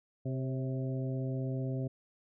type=harmonic tone with a mistuned harmonic; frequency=130.81 Hz; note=C3; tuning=in tune; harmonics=1 / 2 / 3 / 4 / 5; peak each=-33 / -39 / -43 / -45 / -47 dBFS; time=0.25-1.88 s; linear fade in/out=10 ms; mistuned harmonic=4; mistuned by=+42 cents; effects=none